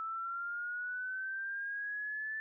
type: linear sweep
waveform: sine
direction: up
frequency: 1310 to 1760 Hz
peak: -36 dBFS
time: 0-2.4 s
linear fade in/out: 0 ms
effects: none